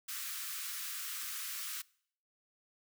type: high-pass noise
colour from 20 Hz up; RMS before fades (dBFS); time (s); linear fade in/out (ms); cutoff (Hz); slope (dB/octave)
white; -41; 0.08-1.82; 10; 1100; 96
effects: noise-tail reverb RT60 0.6 s tail -23 dB re dry

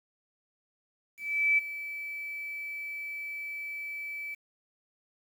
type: tone with ADSR envelope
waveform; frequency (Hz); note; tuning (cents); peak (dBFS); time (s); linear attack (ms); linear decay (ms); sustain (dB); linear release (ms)
sine; 2310; D7; -29; -20; 1.17-4.35; 410; 16; -15; 12
effects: 9-bit

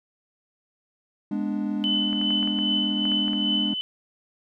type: chord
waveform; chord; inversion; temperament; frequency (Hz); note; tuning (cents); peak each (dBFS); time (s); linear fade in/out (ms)
triangle; G# diminished; none; equal; 207.7 / 246.9 / 293.7; G#3 / B3 / D4; 0 / 0 / 0; -25 / -30 / -27; 1.31-3.74; 5
type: tone with tremolo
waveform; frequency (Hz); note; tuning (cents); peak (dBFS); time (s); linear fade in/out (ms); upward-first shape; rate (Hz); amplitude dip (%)
sine; 3018; F#7; +34; -21; 1.84-3.81; 0; triangle; 2.5; 55
type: clicks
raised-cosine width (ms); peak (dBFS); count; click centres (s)
0.5; -23; 10; 2.13 / 2.214 / 2.306 / 2.429 / 2.475 / 2.588 / 3.054 / 3.118 / 3.281 / 3.333
effects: none

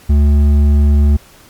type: tone with hard clipping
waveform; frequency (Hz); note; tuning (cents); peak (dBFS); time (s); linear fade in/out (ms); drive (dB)
sine; 72.5; D2; -22; -8; 0.09-1.17; 10; 7
effects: pink hiss -43 dBFS RMS until 1.49 s + MP3 96 kbps

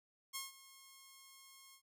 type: tone with ADSR envelope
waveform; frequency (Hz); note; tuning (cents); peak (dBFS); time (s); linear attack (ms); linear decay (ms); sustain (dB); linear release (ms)
5% pulse; 1079; C#6; -47; -28; 0.33-1.82; 26; 160; -18; 82
effects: none

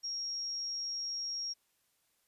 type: tone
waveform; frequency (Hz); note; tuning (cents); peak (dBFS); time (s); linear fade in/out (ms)
sine; 5588; F8; 0; -35; 0.03-1.54; 20
effects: white hiss -75 dBFS RMS until 2.27 s + resampled to 32000 Hz

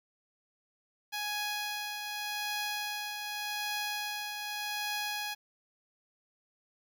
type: tone with tremolo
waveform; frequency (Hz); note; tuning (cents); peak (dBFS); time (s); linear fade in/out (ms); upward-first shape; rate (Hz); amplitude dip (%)
10% pulse; 833; G#5; +5; -24; 1.12-5.35; 20; triangle; 0.85; 45
effects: 11-bit

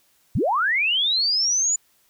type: linear sweep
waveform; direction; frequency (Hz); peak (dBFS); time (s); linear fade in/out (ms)
sine; up; 61.8 to 7040; -18; 0.35-1.76; 5
effects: white hiss -62 dBFS RMS until 2.09 s

